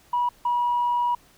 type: tone pair in turn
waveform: sine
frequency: 971 / 966 Hz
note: B5 / B5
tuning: -30 / -39 cents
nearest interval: unison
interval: 9 cents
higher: first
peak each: -19 dBFS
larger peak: neither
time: 0.13-0.29 / 0.45-1.15 s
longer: second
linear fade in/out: 5 ms
effects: tanh soft clip ceiling -16 dBFS + pink hiss -56 dBFS RMS until 1.37 s